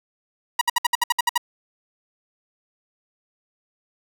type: tone bursts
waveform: sawtooth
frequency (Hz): 959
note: A#5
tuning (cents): +49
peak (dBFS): -12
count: 10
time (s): 0.59-1.378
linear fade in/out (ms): 5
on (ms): 23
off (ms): 62
effects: none